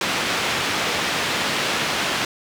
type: band-pass noise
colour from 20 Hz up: white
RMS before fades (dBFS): -23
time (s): 0.01-2.25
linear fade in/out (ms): 2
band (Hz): 110 to 3300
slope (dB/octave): 12
effects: none